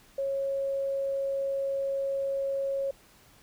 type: tone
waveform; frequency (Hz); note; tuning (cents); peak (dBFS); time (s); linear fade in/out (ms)
sine; 548; C#5; -20; -27; 0.18-2.91; 5
effects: pink hiss -58 dBFS RMS until 3.42 s